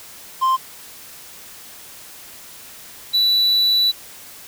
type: tone pair in turn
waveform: triangle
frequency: 1047 / 3953 Hz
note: C6 / B7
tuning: +1 / +1 cents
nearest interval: octave + major seventh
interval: 2300 cents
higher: second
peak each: -12 dBFS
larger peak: neither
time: 0.41-0.57 / 3.13-3.92 s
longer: second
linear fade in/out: 20 ms
effects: white hiss -40 dBFS RMS until 4.47 s

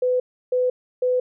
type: tone bursts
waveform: sine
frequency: 502 Hz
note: B4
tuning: 28 cents sharp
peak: -17 dBFS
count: 3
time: 0.02-1.2 s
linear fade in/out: 5 ms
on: 180 ms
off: 320 ms
effects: none

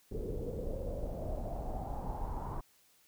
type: noise with low-pass filter sweep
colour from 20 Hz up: brown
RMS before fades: -38 dBFS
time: 0.11-2.61 s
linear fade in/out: 10 ms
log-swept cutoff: 420 to 1000 Hz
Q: 6.1
effects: white hiss -67 dBFS RMS until 3.07 s

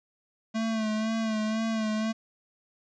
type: tone with vibrato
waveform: square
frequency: 220 Hz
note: A3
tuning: in tune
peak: -27 dBFS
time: 0.54-2.13 s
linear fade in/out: 20 ms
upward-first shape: sine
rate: 2 Hz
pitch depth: 40 cents each way
effects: resampled to 16000 Hz + 10-bit

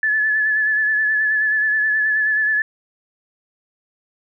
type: tone with vibrato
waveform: sine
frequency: 1727 Hz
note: A6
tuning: 33 cents flat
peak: -15 dBFS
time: 0.03-2.62 s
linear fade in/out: 2 ms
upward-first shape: sine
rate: 9.4 Hz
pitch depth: 32 cents each way
effects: none

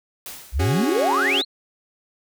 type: noise with exponential decay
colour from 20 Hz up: white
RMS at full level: -33 dBFS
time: 0.26-0.95 s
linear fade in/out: 1 ms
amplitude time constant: 150 ms
type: exponential sweep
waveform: sine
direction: up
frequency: 55 to 4433 Hz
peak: -18 dBFS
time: 0.52-1.45 s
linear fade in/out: 50 ms
type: chord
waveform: sawtooth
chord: C# suspended fourth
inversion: none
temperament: equal with one note detuned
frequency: 277.2 / 370 / 409.6 Hz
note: C#4 / F#4 / G#4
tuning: 0 / 0 / -24 cents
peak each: -23 dBFS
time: 0.59-1.42 s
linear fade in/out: 10 ms
effects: none

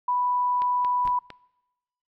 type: tone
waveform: sine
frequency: 987.8 Hz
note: B5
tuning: in tune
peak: -21 dBFS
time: 0.08-1.19 s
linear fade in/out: 5 ms
type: click train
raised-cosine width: 0.3 ms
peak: -22 dBFS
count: 4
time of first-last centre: 0.62-1.303 s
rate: 4.39 Hz
type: noise with exponential decay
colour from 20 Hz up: brown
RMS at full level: -36 dBFS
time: 1.05-1.19 s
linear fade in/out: 1 ms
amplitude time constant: 30 ms
effects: noise-tail reverb RT60 1.0 s tail -24 dB re dry

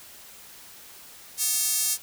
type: tone with high-pass filter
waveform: square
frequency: 246.9 Hz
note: B3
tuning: in tune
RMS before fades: -25 dBFS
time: 1.37-1.98 s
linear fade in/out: 50 ms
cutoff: 7300 Hz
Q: 1.1
effects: white hiss -47 dBFS RMS until 2.02 s

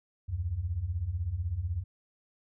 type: beating tone pair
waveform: sine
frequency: 75.2 / 91.2 Hz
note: D2 / F#2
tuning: +42 / -24 cents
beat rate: 16 Hz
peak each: -35 / -31 dBFS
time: 0.28-1.84 s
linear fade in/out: 20 ms
effects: none

